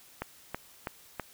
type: click train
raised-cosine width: 0.5 ms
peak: -18 dBFS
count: 4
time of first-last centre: 0.22-1.197 s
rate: 3.07 Hz
effects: white hiss -56 dBFS RMS until 1.33 s